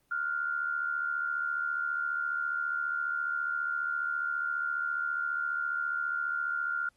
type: tone pair together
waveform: sine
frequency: 1396.9 / 1471.6 Hz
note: F6 / F#6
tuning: 0 / -10 cents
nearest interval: minor second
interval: 90 cents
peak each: -30 / -36 dBFS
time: 0.11-6.89 s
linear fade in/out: 5 ms
effects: pink hiss -71 dBFS RMS until 6.96 s + Opus 24 kbps